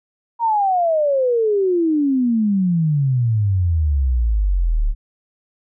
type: exponential sweep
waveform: sine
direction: down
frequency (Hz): 950 to 34.26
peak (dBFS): -14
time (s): 0.39-4.95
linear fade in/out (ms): 50
effects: none